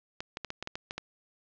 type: clicks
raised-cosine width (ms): 0.2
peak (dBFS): -18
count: 9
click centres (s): 0.205 / 0.371 / 0.447 / 0.504 / 0.626 / 0.674 / 0.755 / 0.909 / 0.98
effects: low-pass 5000 Hz 12 dB/octave